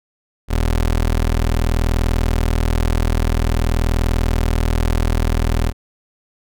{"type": "tone", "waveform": "25% pulse", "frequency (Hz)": 40.49, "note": "E1", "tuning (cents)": -30, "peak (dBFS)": -11, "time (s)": [0.48, 5.73], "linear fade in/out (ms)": 50, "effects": []}